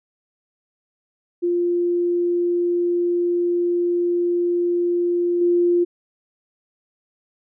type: tone with level steps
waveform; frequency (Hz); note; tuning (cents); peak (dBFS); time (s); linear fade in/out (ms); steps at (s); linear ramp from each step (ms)
sine; 349.2; F4; 0; -17 / -14; 1.42-5.85; 20; 5.41; 5
effects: none